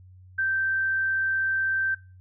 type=tone; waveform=sine; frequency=1561 Hz; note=G6; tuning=8 cents flat; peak=-22 dBFS; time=0.38-1.95 s; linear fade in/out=10 ms; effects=noise-tail reverb RT60 0.3 s tail -20 dB re dry + added 92 Hz sine -47 dBFS peak until 2.2 s